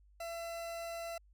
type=tone; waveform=40% pulse; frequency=673 Hz; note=E5; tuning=36 cents sharp; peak=-39 dBFS; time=0.2-1.18 s; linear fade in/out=5 ms; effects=added 50 Hz sine -61 dBFS peak until 1.33 s